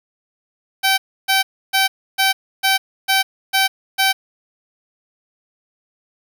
10% pulse tone bursts, 772 Hz, G5, 27 cents flat, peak -5 dBFS, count 8, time 0.83-4.13 s, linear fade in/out 20 ms, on 150 ms, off 300 ms, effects none

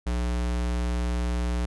square tone, 60 Hz, B1, 49 cents flat, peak -25 dBFS, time 0.06-1.66 s, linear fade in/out 10 ms, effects resampled to 24000 Hz

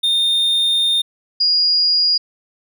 triangle / sine tone pair in turn, 3645 / 4865 Hz, A#7 / D#8, -40 / -40 cents, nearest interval perfect fourth, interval 500 cents, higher second, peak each -12 dBFS, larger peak neither, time 0.03-1.02 / 1.4-2.18 s, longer first, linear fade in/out 10 ms, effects none

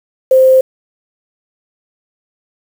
sine tone with quantisation, 522 Hz, C5, 4 cents flat, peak -4 dBFS, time 0.31-0.61 s, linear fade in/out 5 ms, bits 5, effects none

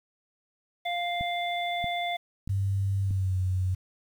harmonic tone, 698.5 Hz, F5, in tune, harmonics 1 / 3 / 5, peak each -29 / -34 / -36 dBFS, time 0.85-2.17 s, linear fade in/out 10 ms
click train, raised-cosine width 5 ms, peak -24 dBFS, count 4, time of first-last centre 1.21-3.109 s, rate 1.58 Hz
sine tone with pitch glide, 98 to 92.71 Hz, G2 to F#2, 0 to +4 cents, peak -24 dBFS, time 2.49-3.75 s, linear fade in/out 10 ms, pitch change -96 cents, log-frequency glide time 3.02-3.37 s
effects 9-bit

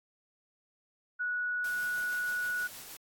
sine tone, 1467 Hz, F#6, 15 cents flat, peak -30 dBFS, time 1.19-2.68 s, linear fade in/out 20 ms
white noise with tremolo, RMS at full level -45 dBFS, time 1.64-2.97 s, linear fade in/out 5 ms, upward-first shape triangle, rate 6.4 Hz, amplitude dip 30%
effects AAC 64 kbps

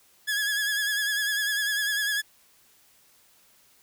sawtooth tone with vibrato, 1676 Hz, G#6, 15 cents sharp, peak -21 dBFS, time 0.27-2.22 s, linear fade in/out 20 ms, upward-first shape sine, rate 10 Hz, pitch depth 50 cents each way, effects white hiss -60 dBFS RMS until 3.82 s

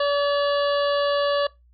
harmonic tone, 572 Hz, D5, 46 cents flat, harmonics 1 / 2 / 3 / 5 / 6 / 7 / 8, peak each -20 / -26 / -30 / -34 / -36 / -37 / -38 dBFS, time 0-1.47 s, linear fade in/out 5 ms, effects noise-tail reverb RT60 0.2 s tail -21 dB re dry + added 60 Hz sine -53 dBFS peak until 1.73 s

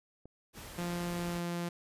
clicks, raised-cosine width 2 ms, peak -37 / -35 / -39 dBFS, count 3, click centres 0.256 / 0.82 / 1.193 s
pink noise, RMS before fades -47 dBFS, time 0.53-1.42 s, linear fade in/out 50 ms
sawtooth tone with pitch glide, 174.1 to 172.8 Hz, F3 to F3, -5 to -18 cents, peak -30 dBFS, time 0.78-1.69 s, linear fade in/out 5 ms, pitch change -13 cents, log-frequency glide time 1.08-1.44 s
effects resampled to 32000 Hz

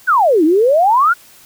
sine exponential two-way sweep, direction down then up, 1588 to 298.7 to 1481 Hz, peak -8 dBFS, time 0.07-1.14 s, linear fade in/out 20 ms, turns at 0.44 s, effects white hiss -44 dBFS RMS until 1.45 s

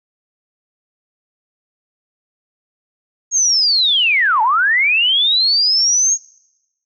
sine linear two-way sweep, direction down then up, 6645 to 839 to 6645 Hz, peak -11 dBFS, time 3.31-6.18 s, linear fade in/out 50 ms, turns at 4.42 s, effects noise-tail reverb RT60 1.0 s tail -26 dB re dry

